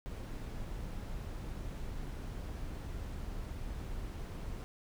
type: noise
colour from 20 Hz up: brown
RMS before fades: -41 dBFS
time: 0.06-4.64 s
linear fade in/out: 0 ms
effects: none